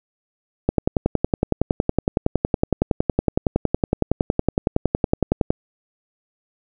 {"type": "click train", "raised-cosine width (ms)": 2, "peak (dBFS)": -3, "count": 53, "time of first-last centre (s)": [0.69, 5.505], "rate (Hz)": 10.8, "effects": []}